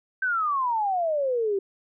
sine exponential sweep, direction down, 1568 to 381.5 Hz, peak -22 dBFS, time 0.22-1.59 s, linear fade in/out 5 ms, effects none

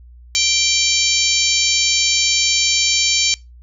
harmonic tone with a mistuned harmonic, 784 Hz, G5, in tune, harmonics 3 / 4 / 5 / 6 / 7 / 8 / 9, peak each -22 / -22 / -22 / -22 / -22 / -22 / -22 dBFS, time 0.35-3.34 s, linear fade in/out 0 ms, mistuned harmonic 6, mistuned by -59 cents, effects noise-tail reverb RT60 0.2 s tail -22 dB re dry + added 60 Hz sine -39 dBFS peak until 3.62 s

